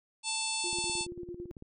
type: harmonic tone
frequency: 884 Hz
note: A5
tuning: 8 cents sharp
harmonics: 1 / 3 / 4 / 5 / 6 / 7 / 8 / 9 / 10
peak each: -40 / -38 / -40 / -37 / -45 / -45 / -44 / -40 / -38 dBFS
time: 0.23-1.07 s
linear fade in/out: 50 ms
type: tone with tremolo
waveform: sine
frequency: 351.3 Hz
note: F4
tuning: 10 cents sharp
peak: -36 dBFS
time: 0.64-1.51 s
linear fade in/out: 0 ms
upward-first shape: triangle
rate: 9.3 Hz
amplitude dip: 80%
type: click train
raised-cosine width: 3 ms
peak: -33 dBFS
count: 17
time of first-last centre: 0.73-1.624 s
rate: 17.9 Hz
effects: none